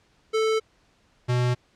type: tone pair in turn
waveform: square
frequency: 440 / 123.47 Hz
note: A4 / B2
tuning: 0 / 0 cents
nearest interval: octave + minor seventh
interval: 2200 cents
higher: first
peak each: -21 / -21 dBFS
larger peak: neither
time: 0.33-0.6 / 1.28-1.55 s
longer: neither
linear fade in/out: 20 ms
effects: pink hiss -63 dBFS RMS until 1.75 s + low-pass 6000 Hz 12 dB/octave